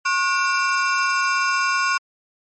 35% pulse ring-modulated tone, 1267 Hz, D#6, 31 cents sharp, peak -13 dBFS, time 0.05-1.98 s, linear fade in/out 10 ms, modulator 181 Hz, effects MP3 32 kbps

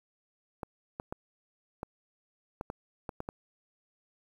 clicks, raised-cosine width 1 ms, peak -22 dBFS, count 9, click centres 0.632 / 0.999 / 1.125 / 1.831 / 2.611 / 2.701 / 3.092 / 3.204 / 3.289 s, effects 9-bit

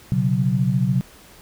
sine chord, B suspended second, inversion none, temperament equal with one note detuned, 124.55 / 138.59 / 185 Hz, B2 / C#3 / F#3, +15 / 0 / 0 cents, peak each -21 dBFS, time 0.12-1.01 s, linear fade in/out 0 ms, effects pink hiss -47 dBFS RMS until 1.41 s

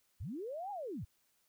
sine linear two-way sweep, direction up then down, 60.5 to 840 to 60.5 Hz, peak -39 dBFS, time 0.2-1.05 s, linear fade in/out 10 ms, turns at 0.71 s, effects white hiss -75 dBFS RMS until 1.48 s

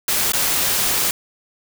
white noise with dropouts, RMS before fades -19 dBFS, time 0.08-1.11 s, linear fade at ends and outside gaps 2 ms, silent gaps 0.321-0.334 s, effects none

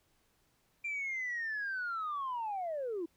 sine linear sweep, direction down, 2380 to 315.6 Hz, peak -33 dBFS, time 0.84-3.06 s, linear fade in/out 10 ms, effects tanh soft clip ceiling -31 dBFS + pink hiss -73 dBFS RMS until 3.16 s

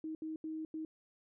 sine tone bursts at uneven times, 315.6 Hz, D#4, 25 cents sharp, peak -38 dBFS, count 4, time 0.04-0.15 / 0.22-0.36 / 0.44-0.65 / 0.74-0.85 s, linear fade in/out 2 ms, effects none

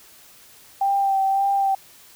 sine tone with vibrato, 784 Hz, G5, in tune, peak -17 dBFS, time 0.81-1.75 s, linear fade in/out 5 ms, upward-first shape sine, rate 1.8 Hz, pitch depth 22 cents each way, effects white hiss -49 dBFS RMS until 2.15 s

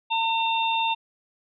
harmonic tone, 906 Hz, A#5, 50 cents flat, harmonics 1 / 3 / 4, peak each -23 / -28 / -29 dBFS, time 0.1-0.95 s, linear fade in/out 20 ms, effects none

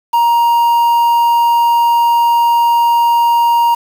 triangle tone with quantisation, 940 Hz, A#5, 14 cents sharp, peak -6 dBFS, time 0.13-3.75 s, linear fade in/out 10 ms, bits 5, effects none

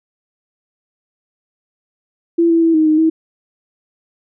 sine tone with pitch steps, 337.1 / 331.5 / 328.9 / 313.6 / 309.6 / 320.9 Hz, E4 / E4 / E4 / D#4 / D#4 / E4, +39 / +10 / -4 / +14 / -9 / -46 cents, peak -9 dBFS, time 2.38-3.1 s, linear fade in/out 10 ms, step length 120 ms, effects none

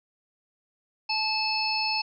harmonic tone, 870 Hz, A5, 20 cents flat, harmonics 1 / 3 / 5 / 6, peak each -30 / -30 / -30 / -30 dBFS, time 1.09-2.02 s, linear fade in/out 10 ms, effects none

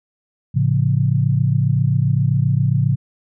sine chord, A augmented, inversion none, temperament just, 110 / 137.5 / 171.88 Hz, A2 / C#3 / E#3, 0 / -14 / -27 cents, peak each -18 / -16 / -22 dBFS, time 0.54-2.96 s, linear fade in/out 20 ms, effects none

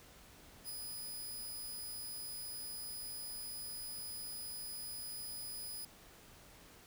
5% pulse tone with ADSR envelope, 4978 Hz, D#8, in tune, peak -33 dBFS, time 0.64-5.85 s, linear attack 53 ms, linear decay 5 ms, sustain -3 dB, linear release 4 ms, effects pink hiss -59 dBFS RMS until 6.86 s

